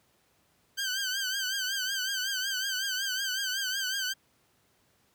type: tone with vibrato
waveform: 15% pulse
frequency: 1550 Hz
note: G6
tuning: 20 cents flat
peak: -23 dBFS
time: 0.77-4.14 s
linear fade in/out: 20 ms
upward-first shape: triangle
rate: 5.4 Hz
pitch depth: 89 cents each way
effects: pink hiss -68 dBFS RMS until 5.14 s + high-pass 80 Hz 12 dB/octave